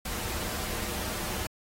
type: noise with comb filter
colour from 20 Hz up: pink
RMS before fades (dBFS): -34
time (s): 0.05-1.47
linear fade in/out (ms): 5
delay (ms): 7.3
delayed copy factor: -0.5
effects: AAC 48 kbps